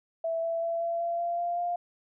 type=tone with pitch steps; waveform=sine; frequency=659.3 / 665 / 670.8 / 676.7 / 682.6 / 688.5 / 694.5 / 700.5 Hz; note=E5 / E5 / E5 / E5 / F5 / F5 / F5 / F5; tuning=0 / +15 / +30 / +45 / -40 / -25 / -10 / +5 cents; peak=-27 dBFS; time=0.24-1.76 s; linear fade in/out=5 ms; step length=190 ms; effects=none